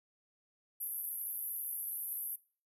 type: band-pass noise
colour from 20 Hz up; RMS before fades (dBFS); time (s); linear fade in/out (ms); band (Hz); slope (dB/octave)
pink; -40; 0.8-2.36; 10; 11000 to 13000; 96
effects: noise-tail reverb RT60 0.4 s tail -21 dB re dry